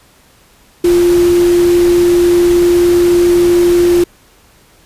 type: tone in noise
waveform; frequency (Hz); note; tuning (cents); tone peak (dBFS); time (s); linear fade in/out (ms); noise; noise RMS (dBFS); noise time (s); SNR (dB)
sine; 349.2; F4; 0; -6; 0.84-4.04; 5; pink; -23; 0.84-4.04; +14
effects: pink hiss -47 dBFS RMS until 4.85 s + resampled to 32000 Hz